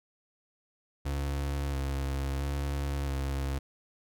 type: tone with vibrato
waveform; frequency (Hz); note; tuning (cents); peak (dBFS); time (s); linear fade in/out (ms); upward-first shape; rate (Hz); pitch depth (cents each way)
35% pulse; 69.3; C#2; 0; -28; 1.05-3.59; 10; square; 0.74; 23
effects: none